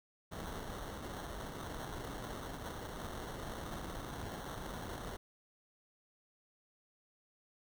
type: noise with sample-and-hold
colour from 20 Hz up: pink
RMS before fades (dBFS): -44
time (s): 0.31-5.17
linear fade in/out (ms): 10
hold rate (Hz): 2450
effects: none